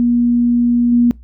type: tone with level steps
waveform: sine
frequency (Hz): 239.7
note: A#3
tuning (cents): +48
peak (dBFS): -10 / -8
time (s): 0-1.11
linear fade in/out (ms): 0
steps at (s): 0.92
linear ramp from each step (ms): 5
effects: noise-tail reverb RT60 0.2 s tail -23 dB re dry + added 60 Hz sine -36 dBFS peak until 1.23 s